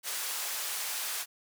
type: band-pass noise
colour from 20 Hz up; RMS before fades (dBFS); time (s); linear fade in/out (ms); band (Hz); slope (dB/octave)
white; -35; 0.03-1.26; 50; 680 to 15000; 12
effects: none